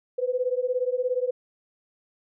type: beating tone pair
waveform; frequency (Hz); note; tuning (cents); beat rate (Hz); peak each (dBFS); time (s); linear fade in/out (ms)
sine; 493.9 / 510.9; B4 / C5; 0 / -41; 17; -26; 0.18-1.31; 10
effects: none